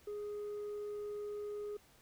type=tone with tanh clipping; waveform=triangle; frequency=415.3 Hz; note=G#4; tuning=in tune; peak=-40 dBFS; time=0.07-1.77 s; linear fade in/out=5 ms; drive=7 dB; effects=pink hiss -65 dBFS RMS until 2.01 s